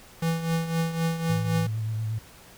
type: tone with tremolo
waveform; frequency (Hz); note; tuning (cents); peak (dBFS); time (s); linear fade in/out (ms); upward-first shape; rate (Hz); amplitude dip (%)
square; 164.81; E3; 0; -22; 0.22-1.67; 5; triangle; 3.9; 70
type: tone with vibrato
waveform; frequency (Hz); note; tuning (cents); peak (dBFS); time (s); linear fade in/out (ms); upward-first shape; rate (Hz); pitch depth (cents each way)
sine; 110; A2; 0; -26; 1.29-2.19; 10; sine; 8.6; 31
effects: pink hiss -50 dBFS RMS until 2.57 s